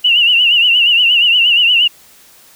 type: tone with vibrato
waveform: sine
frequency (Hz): 2846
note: F7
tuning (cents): +32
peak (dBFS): -7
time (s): 0.04-1.88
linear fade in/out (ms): 10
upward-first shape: triangle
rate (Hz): 8.5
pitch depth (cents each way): 110
effects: white hiss -44 dBFS RMS until 2.55 s